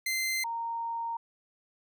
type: tone pair in turn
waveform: sawtooth / sine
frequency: 2077 / 925.2 Hz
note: C7 / A#5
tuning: -13 / -13 cents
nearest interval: octave + major second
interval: 1400 cents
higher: first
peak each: -25 / -31 dBFS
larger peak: first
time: 0.06-0.44 / 0.44-1.17 s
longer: second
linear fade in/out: 5 ms
effects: none